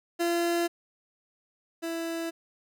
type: tone pair in turn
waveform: 30% pulse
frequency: 342 / 331.5 Hz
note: F4 / E4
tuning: -36 / +10 cents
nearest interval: minor second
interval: 54 cents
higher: first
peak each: -22 / -28 dBFS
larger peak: first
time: 0.19-0.68 / 1.82-2.31 s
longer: neither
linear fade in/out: 20 ms
effects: none